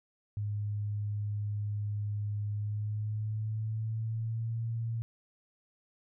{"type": "tone with pitch glide", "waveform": "sine", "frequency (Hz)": [103.83, 114.54], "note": ["G#2", "A#2"], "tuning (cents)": [0, -30], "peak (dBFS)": -31, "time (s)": [0.37, 5.02], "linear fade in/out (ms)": 0, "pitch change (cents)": 170, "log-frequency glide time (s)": [2.51, 4.59], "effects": []}